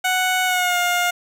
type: tone with pitch glide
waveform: 15% pulse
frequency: 740 to 709 Hz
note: F#5 to F5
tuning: 0 to +26 cents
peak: -11 dBFS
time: 0.04-1.11 s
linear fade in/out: 10 ms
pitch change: -74 cents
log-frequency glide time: 0.45-0.78 s
effects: none